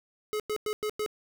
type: tone bursts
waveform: square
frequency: 425.1 Hz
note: G#4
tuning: 40 cents sharp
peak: -29 dBFS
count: 5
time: 0.33-1.062 s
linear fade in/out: 0 ms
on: 68 ms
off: 98 ms
effects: none